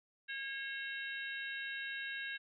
harmonic tone with a mistuned harmonic, 544 Hz, C#5, 33 cents flat, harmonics 3 / 4 / 5 / 6 / 7, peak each -41 / -49 / -47 / -54 / -49 dBFS, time 0.28-2.38 s, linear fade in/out 20 ms, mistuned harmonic 6, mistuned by -96 cents, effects none

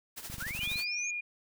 white noise with tremolo, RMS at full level -40 dBFS, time 0.16-0.85 s, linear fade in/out 20 ms, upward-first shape triangle, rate 13 Hz, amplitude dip 75%
click train, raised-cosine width 5 ms, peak -32 dBFS, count 12, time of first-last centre 0.3-0.758 s, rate 24 Hz
sine linear sweep, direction up, 1318.5 to 6760 Hz, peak -36 dBFS, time 0.4-1.11 s, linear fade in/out 10 ms
sine tone, 2428 Hz, D#7, 43 cents flat, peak -33 dBFS, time 0.6-1.21 s, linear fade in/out 10 ms
effects none

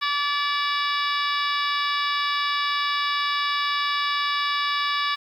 harmonic tone with a mistuned harmonic, 577 Hz, D5, 31 cents flat, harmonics 2 / 3 / 4 / 5 / 6 / 7 / 8 / 9, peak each -25 / -29 / -31 / -33 / -32 / -32 / -36 / -36 dBFS, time 0.01-5.16 s, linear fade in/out 20 ms, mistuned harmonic 7, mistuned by -88 cents, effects 9-bit

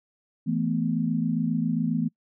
sine chord, E suspended fourth, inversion none, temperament just, 164.81 / 219.8 / 247.2 Hz, E3 / A3 / B3, 0 / -2 / +2 cents, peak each -27 dBFS, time 0.46-2.09 s, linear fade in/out 20 ms, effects noise-tail reverb RT60 0.1 s tail -26 dB re dry

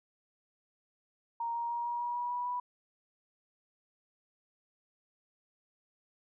sine tone with pitch steps, 932.3 / 939.3 / 946.4 / 953.5 / 960.7 / 968 / 975.3 / 982.6 Hz, A#5 / A#5 / A#5 / A#5 / B5 / B5 / B5 / B5, 0 / +13 / +26 / +39 / -48 / -35 / -22 / -9 cents, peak -32 dBFS, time 1.4-2.6 s, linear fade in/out 5 ms, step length 150 ms, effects none

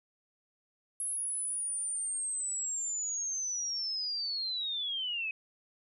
sine linear sweep, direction down, 10800 to 2520 Hz, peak -32 dBFS, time 1-5.31 s, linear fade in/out 2 ms, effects none

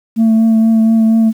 sine tone with vibrato, 223.6 Hz, A3, 28 cents sharp, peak -4 dBFS, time 0.16-1.33 s, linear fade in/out 50 ms, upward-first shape triangle, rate 4.2 Hz, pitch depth 19 cents each way, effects tanh soft clip ceiling -6 dBFS + 7-bit

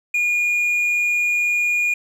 triangle tone, 2434 Hz, D#7, 39 cents flat, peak -15 dBFS, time 0.14-1.94 s, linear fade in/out 5 ms, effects none

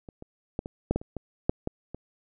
clicks, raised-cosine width 2 ms, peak -29 / -28 / -15 / -22 / -10 / -13 / -27 / -20 / -8 / -15 / -23 dBFS, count 11, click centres 0.088 / 0.224 / 0.591 / 0.659 / 0.91 / 0.96 / 1.015 / 1.167 / 1.495 / 1.674 / 1.946 s, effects none

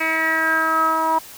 10% pulse tone with low-pass filter sweep, 321.1 Hz, E4, 45 cents flat, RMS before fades -19 dBFS, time 0-1.19 s, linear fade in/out 10 ms, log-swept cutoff 2400 to 980 Hz, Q 6.6, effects white hiss -40 dBFS RMS until 1.37 s

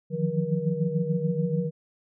sine tone cluster, 152.3 / 159.2 / 173.2 / 179.9 / 478.2 Hz, D#3 / D#3 / F3 / F#3 / A#4, -37 / +40 / -14 / -48 / +44 cents, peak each -30 dBFS, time 0.1-1.71 s, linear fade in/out 50 ms, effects none

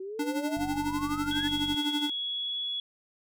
sine exponential sweep, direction up, 370 to 1760 Hz, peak -35 dBFS, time 0-1.48 s, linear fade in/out 5 ms
square tone with tremolo, 293.7 Hz, D4, in tune, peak -27 dBFS, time 0.19-2.1 s, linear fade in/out 5 ms, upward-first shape sine, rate 12 Hz, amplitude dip 70%
click train, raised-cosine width 5 ms, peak -30 dBFS, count 57, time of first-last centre 0.57-1.744 s, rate 47.7 Hz
sine tone with pitch glide, 3322 to 3376 Hz, G#7 to G#7, 0 to +28 cents, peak -30 dBFS, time 1.31-2.8 s, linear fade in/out 2 ms, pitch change +28 cents, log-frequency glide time 1.71-2.61 s
effects none

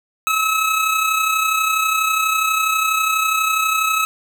25% pulse tone with amplitude modulation, 1290 Hz, E6, 38 cents flat, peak -10 dBFS, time 0.27-4.05 s, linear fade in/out 0 ms, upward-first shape sine, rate 32.2 Hz, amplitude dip 45%, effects none

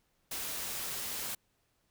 white noise, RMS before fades -38 dBFS, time 0.31-1.35 s, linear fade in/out 5 ms, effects pink hiss -75 dBFS RMS until 1.9 s

